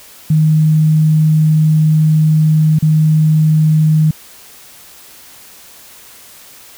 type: tone with dropouts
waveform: sine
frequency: 155.56 Hz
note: D#3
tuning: in tune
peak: -7 dBFS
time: 0.3-4.11 s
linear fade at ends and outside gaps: 5 ms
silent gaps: 2.788-2.824 s
effects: white hiss -39 dBFS RMS until 6.77 s